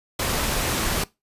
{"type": "noise", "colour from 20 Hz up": "pink", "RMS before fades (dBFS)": -24, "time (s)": [0.19, 1.04], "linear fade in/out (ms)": 5, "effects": ["noise-tail reverb RT60 0.2 s tail -20 dB re dry", "resampled to 32000 Hz"]}